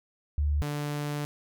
sine / sawtooth tone pair in turn, 73.42 / 146.84 Hz, D2 / D3, 0 / 0 cents, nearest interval octave, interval 1200 cents, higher second, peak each -23 / -26 dBFS, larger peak first, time 0.38-0.62 / 0.62-1.25 s, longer second, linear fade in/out 0 ms, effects none

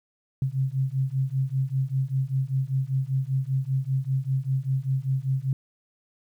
sine beating tone pair, 130.81 / 135.91 Hz, C3 / C#3, 0 / -34 cents, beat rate 5.1 Hz, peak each -26 dBFS, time 0.42-5.53 s, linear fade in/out 2 ms, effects 10-bit

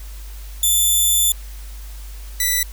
5% pulse tone pair in turn, 3520 / 1975.5 Hz, A7 / B6, 0 / 0 cents, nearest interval minor seventh, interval 1000 cents, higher first, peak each -6 dBFS, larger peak neither, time 0.63-1.32 / 2.4-2.63 s, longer first, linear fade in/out 2 ms, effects added 50 Hz sine -31 dBFS peak until 2.72 s + white hiss -44 dBFS RMS until 2.72 s

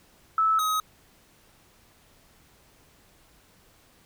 sine / square tone pair in turn, 1307 / 1266.1 Hz, E6 / D#6, -15 / +30 cents, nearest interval minor second, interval 55 cents, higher first, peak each -19 / -24 dBFS, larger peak first, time 0.38-0.59 / 0.59-0.8 s, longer neither, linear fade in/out 2 ms, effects pink hiss -59 dBFS RMS until 4.05 s

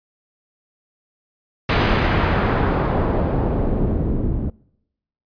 pink noise with low-pass filter sweep, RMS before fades -19 dBFS, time 1.69-4.5 s, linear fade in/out 2 ms, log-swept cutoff 3100 to 220 Hz, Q 0.84, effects noise-tail reverb RT60 0.8 s tail -24 dB re dry + resampled to 11025 Hz

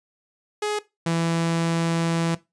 sawtooth tone pair in turn, 419.5 / 166.48 Hz, G#4 / E3, +17 / +17 cents, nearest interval octave + major third, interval 1600 cents, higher first, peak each -19 / -17 dBFS, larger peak second, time 0.62-0.79 / 1.06-2.35 s, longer second, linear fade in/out 5 ms, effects noise-tail reverb RT60 0.2 s tail -17 dB re dry + resampled to 22050 Hz

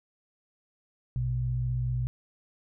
sine tone pair together, 58.64 / 123.47 Hz, A#1 / B2, +11 / 0 cents, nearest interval octave + minor second, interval 1289 cents, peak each -33 / -27 dBFS, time 1.16-2.07 s, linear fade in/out 0 ms, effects none

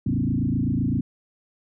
sine tone with frequency modulation, 185 Hz, F#3, in tune, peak -20 dBFS, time 0.06-1.01 s, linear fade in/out 5 ms, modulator 27.8 Hz, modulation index 3.5, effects none

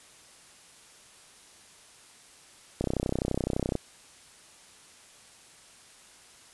click train, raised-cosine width 2 ms, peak -14 dBFS, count 31, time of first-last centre 2.81-3.753 s, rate 31.8 Hz, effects white hiss -54 dBFS RMS until 6.53 s + resampled to 24000 Hz

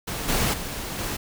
pink noise with level steps, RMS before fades -30 / -23 / -32 / -29 dBFS, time 0.07-1.17 s, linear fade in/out 10 ms, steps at 0.28 / 0.53 / 0.98 s, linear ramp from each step 10 ms, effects none

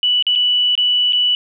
sine tone with dropouts, 2960 Hz, F#7, in tune, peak -12 dBFS, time 0.03-1.35 s, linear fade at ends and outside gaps 1 ms, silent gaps 0.225-0.267 / 0.353-0.358 / 0.753-0.777 / 1.124-1.131 s, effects none

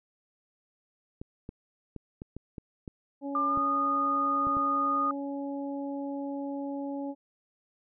clicks, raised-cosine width 3 ms, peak -26 dBFS, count 10, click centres 1.215 / 1.491 / 1.963 / 2.219 / 2.366 / 2.582 / 2.878 / 3.574 / 4.47 / 4.569 s
harmonic tone, 280 Hz, C#4, 18 cents sharp, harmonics 1 / 2 / 3, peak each -33 / -39 / -43 dBFS, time 3.21-7.15 s, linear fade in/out 50 ms
sine tone with pitch glide, 1195 to 1230 Hz, D6 to D#6, +30 to -20 cents, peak -25 dBFS, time 3.35-5.11 s, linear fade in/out 2 ms, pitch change +50 cents, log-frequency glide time 3.46-3.58 s
effects none

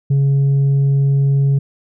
sine tone, 138.59 Hz, C#3, in tune, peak -8 dBFS, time 0.1-1.59 s, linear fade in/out 10 ms, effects tanh soft clip ceiling -10 dBFS

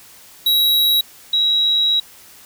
square / sine tone pair in turn, 3864 / 3864 Hz, B7 / B7, -39 / -39 cents, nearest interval unison, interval 0 cents, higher neither, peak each -13 dBFS, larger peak neither, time 0.46-1.01 / 1.33-2 s, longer second, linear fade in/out 5 ms, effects white hiss -44 dBFS RMS until 2.45 s

